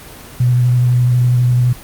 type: tone with vibrato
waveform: sine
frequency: 123.47 Hz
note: B2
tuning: in tune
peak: -9 dBFS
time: 0.4-1.73 s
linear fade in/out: 5 ms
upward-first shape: sine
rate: 12 Hz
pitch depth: 17 cents each way
effects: pink hiss -35 dBFS RMS until 1.83 s + Opus 24 kbps